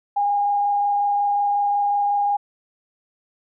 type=tone with frequency modulation; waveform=sine; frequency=814 Hz; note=G#5; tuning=35 cents flat; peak=-17 dBFS; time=0.16-2.37 s; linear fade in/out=10 ms; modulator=25.5 Hz; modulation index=0.31; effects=none